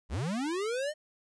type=linear sweep; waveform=square; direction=up; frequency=46.33 to 622.3 Hz; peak=-31 dBFS; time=0.09-0.94 s; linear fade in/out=50 ms; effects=resampled to 22050 Hz + 12-bit